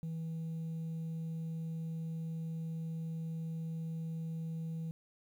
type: tone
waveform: sine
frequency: 162.6 Hz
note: E3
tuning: 23 cents flat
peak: -34 dBFS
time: 0.03-4.91 s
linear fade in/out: 0 ms
effects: tanh soft clip ceiling -36 dBFS + 11-bit